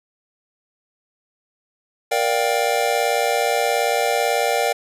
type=chord; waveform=square; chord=G minor seventh; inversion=first; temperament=just; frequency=470.4 / 588 / 705.6 / 784 Hz; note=Bb4 / D5 / F5 / G5; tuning=+16 / +2 / +18 / 0 cents; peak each=-24 dBFS; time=2.11-4.73 s; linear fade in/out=10 ms; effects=resampled to 32000 Hz